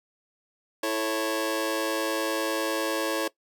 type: chord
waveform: sawtooth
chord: A major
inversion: second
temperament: just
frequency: 330 / 440 / 550 Hz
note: E4 / A4 / C#5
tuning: +2 / 0 / -14 cents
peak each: -26 / -28 / -25 dBFS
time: 0.83-3.28 s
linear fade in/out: 5 ms
effects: noise-tail reverb RT60 0.1 s tail -19 dB re dry